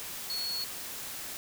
sine tone in noise, 4362 Hz, C#8, 29 cents flat, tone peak -32 dBFS, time 0.3-0.64 s, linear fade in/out 0 ms, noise white, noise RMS -40 dBFS, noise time 0-1.37 s, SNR +5 dB, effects none

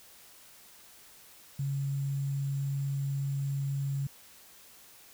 sine tone with sample-and-hold, 138.59 Hz, C#3, in tune, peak -29 dBFS, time 1.59-4.07 s, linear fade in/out 5 ms, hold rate 7350 Hz, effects white hiss -55 dBFS RMS until 5.13 s

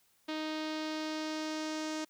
sawtooth tone with low-pass filter sweep, 311.1 Hz, D#4, in tune, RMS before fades -37 dBFS, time 0.28-2.05 s, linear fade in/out 10 ms, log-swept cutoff 4000 to 6300 Hz, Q 2.1, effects white hiss -70 dBFS RMS until 2.09 s

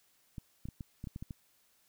clicks, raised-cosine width 5 ms, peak -29 dBFS, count 9, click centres 0.382 / 0.655 / 0.687 / 0.808 / 1.041 / 1.072 / 1.161 / 1.225 / 1.308 s, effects white hiss -70 dBFS RMS until 1.88 s

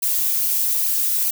violet noise with flanger, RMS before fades -20 dBFS, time 0.02-1.31 s, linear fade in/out 10 ms, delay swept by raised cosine 0.55 to 6.15 ms, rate 2.4 Hz, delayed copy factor -0.9, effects none

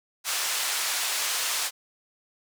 white band-pass noise, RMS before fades -28 dBFS, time 0.24-1.71 s, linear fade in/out 50 ms, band 780 to 8800 Hz, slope 12 dB/octave, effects none

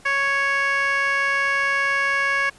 15% pulse tone with band-pass filter, 554.4 Hz, C#5, in tune, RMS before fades -21 dBFS, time 0.05-2.5 s, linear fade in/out 10 ms, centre 1900 Hz, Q 1.8, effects pink hiss -50 dBFS RMS until 2.58 s + resampled to 24000 Hz

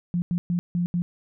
sine tone bursts at uneven times, 174.8 Hz, F3, 2 cents sharp, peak -21 dBFS, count 5, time 0.14-0.22 / 0.31-0.38 / 0.5-0.59 / 0.75-0.86 / 0.94-1.02 s, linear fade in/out 0 ms, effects none

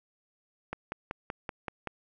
click train, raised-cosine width 0.5 ms, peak -19 dBFS, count 7, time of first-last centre 0.73-1.873 s, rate 5.25 Hz, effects none

